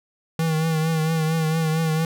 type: tone with vibrato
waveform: square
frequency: 160 Hz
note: D#3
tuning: 49 cents sharp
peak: -20 dBFS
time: 0.39-2.05 s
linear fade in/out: 2 ms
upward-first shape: triangle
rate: 4.4 Hz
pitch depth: 49 cents each way
effects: none